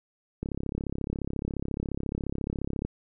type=click train; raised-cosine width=3 ms; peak=-18 dBFS; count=84; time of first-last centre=0.43-2.85 s; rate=34.3 Hz; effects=none